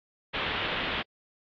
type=low-pass noise; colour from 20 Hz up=white; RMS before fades=-31 dBFS; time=0.33-1.03 s; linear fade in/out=20 ms; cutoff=3500 Hz; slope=48 dB/octave; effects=AAC 64 kbps